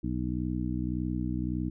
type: harmonic tone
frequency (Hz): 61.74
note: B1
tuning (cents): 0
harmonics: 1 / 2 / 3 / 4 / 5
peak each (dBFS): -35 / -35 / -35 / -35 / -35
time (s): 0.03-1.7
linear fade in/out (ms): 10
effects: none